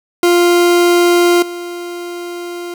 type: tone with level steps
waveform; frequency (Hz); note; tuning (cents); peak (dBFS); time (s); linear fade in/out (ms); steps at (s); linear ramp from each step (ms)
40% pulse; 349.2; F4; 0; -7 / -22; 0.23-2.74; 2; 1.42; 5
effects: none